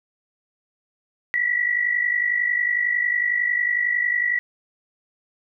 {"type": "tone pair together", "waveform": "sine", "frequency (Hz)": [1935, 1986], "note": ["B6", "B6"], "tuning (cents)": [-36, 9], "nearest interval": "unison", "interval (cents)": 45, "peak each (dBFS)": [-20, -25], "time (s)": [1.34, 4.39], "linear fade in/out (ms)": 0, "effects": []}